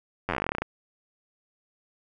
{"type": "slowing click train", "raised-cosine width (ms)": 0.5, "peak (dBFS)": -12, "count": 17, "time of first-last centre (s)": [0.29, 0.62], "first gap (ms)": 10, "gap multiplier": 1.09, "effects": []}